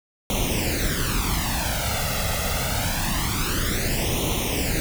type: noise with flanger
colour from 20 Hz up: pink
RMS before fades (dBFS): -24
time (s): 0.3-4.8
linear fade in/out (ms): 0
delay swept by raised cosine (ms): 0.31 to 1.51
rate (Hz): 0.25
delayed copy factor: +0.8
effects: none